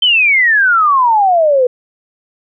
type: exponential sweep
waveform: sine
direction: down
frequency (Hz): 3130 to 485.7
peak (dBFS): -7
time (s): 0.02-1.67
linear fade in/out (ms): 5
effects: none